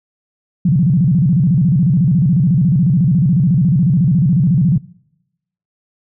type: tone with vibrato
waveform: sine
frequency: 155.56 Hz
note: D#3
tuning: in tune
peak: -9 dBFS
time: 0.65-4.78 s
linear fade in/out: 5 ms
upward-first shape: square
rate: 14 Hz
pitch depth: 250 cents each way
effects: noise-tail reverb RT60 0.9 s tail -24 dB re dry